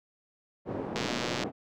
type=band-pass noise; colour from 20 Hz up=pink; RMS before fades=-35 dBFS; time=0.65-1.52 s; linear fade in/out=50 ms; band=190 to 620 Hz; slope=12 dB/octave
type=click train; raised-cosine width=0.2 ms; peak=-15 dBFS; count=58; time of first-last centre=0.96-1.435 s; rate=120 Hz
effects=none